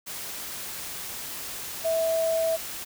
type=tone in noise; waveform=sine; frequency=653 Hz; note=E5; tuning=17 cents flat; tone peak=-22 dBFS; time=1.84-2.57 s; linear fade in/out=20 ms; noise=white; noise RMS=-36 dBFS; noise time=0.06-2.85 s; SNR=+11 dB; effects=none